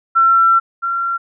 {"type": "tone pair in turn", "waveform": "sine", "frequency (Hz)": [1351, 1369.9], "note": ["E6", "F6"], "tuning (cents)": [42, -34], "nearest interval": "unison", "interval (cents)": 24, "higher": "second", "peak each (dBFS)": [-8, -16], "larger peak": "first", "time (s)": [[0.15, 0.6], [0.82, 1.18]], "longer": "first", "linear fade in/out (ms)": 20, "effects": []}